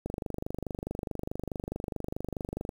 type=click train; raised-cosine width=2 ms; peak=-20 dBFS; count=66; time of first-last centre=0.06-2.692 s; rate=24.7 Hz; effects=8-bit